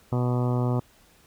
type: harmonic tone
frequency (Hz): 123.47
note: B2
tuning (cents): 0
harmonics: 1 / 2 / 3 / 4 / 5 / 6 / 7 / 8 / 9 / 10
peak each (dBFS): -23 / -29 / -33 / -35 / -37 / -39 / -40 / -41 / -42 / -43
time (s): 0.12-0.8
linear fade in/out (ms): 5
effects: pink hiss -58 dBFS RMS until 1.26 s